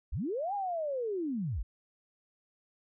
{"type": "linear two-way sweep", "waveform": "sine", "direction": "up then down", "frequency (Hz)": [34.09, 830, 34.09], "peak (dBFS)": -31, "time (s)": [0.12, 1.63], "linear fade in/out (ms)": 10, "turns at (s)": 0.54, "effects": []}